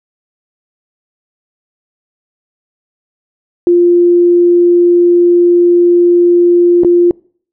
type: tone with dropouts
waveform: sine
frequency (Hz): 349.2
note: F4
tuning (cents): 0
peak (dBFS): -4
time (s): 3.67-7.11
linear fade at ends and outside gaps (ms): 1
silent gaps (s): 6.835-6.847
effects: noise-tail reverb RT60 0.5 s tail -25 dB re dry